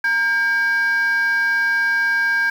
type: tone with frequency modulation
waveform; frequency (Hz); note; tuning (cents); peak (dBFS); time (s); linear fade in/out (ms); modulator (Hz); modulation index
sine; 1604; G6; +39; -13; 0.04-2.5; 5; 677; 0.37
effects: tanh soft clip ceiling -14 dBFS + 7-bit